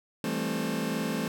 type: chord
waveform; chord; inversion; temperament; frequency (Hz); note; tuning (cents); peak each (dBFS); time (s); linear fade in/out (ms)
sawtooth; A minor seventh; second; just; 165 / 198 / 220 / 264; E3 / G3 / A3 / C4; +2 / +18 / 0 / +16; -31 / -31 / -28 / -30; 0.24-1.28; 2
effects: none